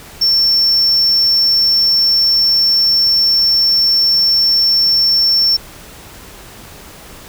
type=tone; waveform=triangle; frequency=5420 Hz; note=E8; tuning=47 cents sharp; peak=-8 dBFS; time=0.21-5.57 s; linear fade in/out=10 ms; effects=pink hiss -36 dBFS RMS until 7.28 s